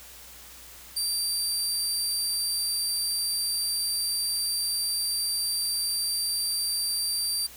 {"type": "tone", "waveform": "25% pulse", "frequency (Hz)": 4682, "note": "D8", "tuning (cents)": -6, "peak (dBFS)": -21, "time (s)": [0.96, 7.47], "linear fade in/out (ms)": 10, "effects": ["added 60 Hz sine -55 dBFS peak until 7.56 s", "white hiss -47 dBFS RMS until 7.56 s"]}